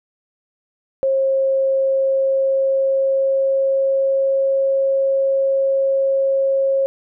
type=tone with pitch glide; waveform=sine; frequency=537 to 542 Hz; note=C5 to C#5; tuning=+45 to -39 cents; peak=-14 dBFS; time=1.03-6.86 s; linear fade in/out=0 ms; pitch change=+16 cents; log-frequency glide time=1.7-4.56 s; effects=none